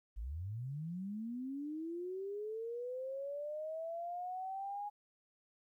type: linear sweep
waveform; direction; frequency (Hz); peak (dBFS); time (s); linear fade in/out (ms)
sine; up; 46.95 to 830.6; -39; 0.16-4.9; 20
effects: 13-bit